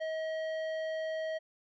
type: tone with tanh clipping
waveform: sine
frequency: 636 Hz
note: D#5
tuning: 38 cents sharp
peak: -35 dBFS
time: 0-1.39 s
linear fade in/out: 20 ms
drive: 15 dB
effects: low-pass 4000 Hz 12 dB/octave